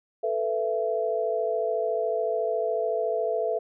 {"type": "chord", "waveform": "sine", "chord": "A suspended second", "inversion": "none", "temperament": "equal with one note detuned", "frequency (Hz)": [440, 493.9, 668.8], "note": ["A4", "B4", "E5"], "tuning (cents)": [0, 0, 25], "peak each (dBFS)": [-28, -30, -27], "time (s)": [0.23, 3.59], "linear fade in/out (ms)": 10, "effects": []}